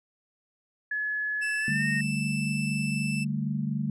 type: tone with pitch glide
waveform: sine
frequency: 1704 to 1847.5 Hz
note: G#6 to A#6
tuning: +44 to -16 cents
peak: -27 dBFS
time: 0.91-2.01 s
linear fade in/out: 5 ms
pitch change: +140 cents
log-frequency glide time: 1.58-1.86 s
type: tone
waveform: 40% pulse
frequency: 2647 Hz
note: E7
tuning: 7 cents sharp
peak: -31 dBFS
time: 1.41-3.25 s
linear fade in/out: 20 ms
type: chord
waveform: sine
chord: D suspended fourth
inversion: none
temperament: equal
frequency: 146.83 / 196 / 220 Hz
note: D3 / G3 / A3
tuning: 0 / 0 / 0 cents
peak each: -30 / -32 / -31 dBFS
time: 1.68-3.9 s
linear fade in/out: 2 ms
effects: resampled to 24000 Hz